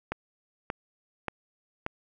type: click train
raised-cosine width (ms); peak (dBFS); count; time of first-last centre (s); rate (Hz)
0.5; -15; 4; 0.12-1.864; 1.72
effects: none